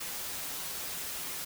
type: noise with comb filter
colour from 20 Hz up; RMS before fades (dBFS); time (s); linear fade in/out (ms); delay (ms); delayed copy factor
white; -38; 0-1.45; 10; 8.8; -0.5
effects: none